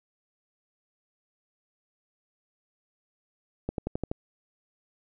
accelerating click train, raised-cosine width 2 ms, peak -16 dBFS, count 6, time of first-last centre 3.69-4.115 s, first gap 92 ms, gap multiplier 0.96, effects none

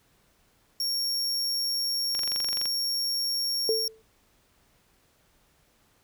40% pulse tone, 5530 Hz, F8, 18 cents flat, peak -25 dBFS, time 0.8-3.88 s, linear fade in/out 2 ms
click train, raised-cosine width 0.2 ms, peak -19 dBFS, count 13, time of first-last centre 2.15-2.656 s, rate 23.7 Hz
sine tone with exponential decay, 442.8 Hz, A4, 11 cents sharp, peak -20 dBFS, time 3.69-4.02 s, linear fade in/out 1 ms, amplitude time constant 71 ms
effects pink hiss -65 dBFS RMS until 6.03 s

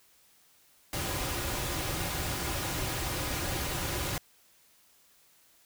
pink noise with comb filter, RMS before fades -33 dBFS, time 0.93-4.18 s, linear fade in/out 2 ms, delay 4.5 ms, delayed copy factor -0.5, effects white hiss -63 dBFS RMS until 5.65 s

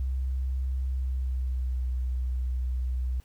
sine tone with pitch glide, 65 to 62.79 Hz, C2 to B1, -11 to +29 cents, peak -26 dBFS, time 0-3.2 s, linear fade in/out 0 ms, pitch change -60 cents, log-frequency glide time 0.89-1.86 s, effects pink hiss -63 dBFS RMS until 3.24 s

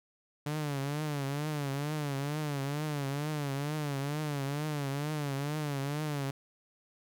sawtooth tone with vibrato, 145.1 Hz, D3, 21 cents flat, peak -28 dBFS, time 0.46-6.31 s, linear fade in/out 5 ms, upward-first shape triangle, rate 2.2 Hz, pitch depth 120 cents each way, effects none

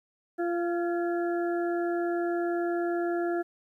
harmonic tone with a mistuned harmonic, 345.3 Hz, F4, 20 cents flat, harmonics 1 / 2 / 4 / 5, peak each -27 / -33 / -40 / -41 dBFS, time 0.38-3.43 s, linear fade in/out 20 ms, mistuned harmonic 5, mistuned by -30 cents, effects 11-bit

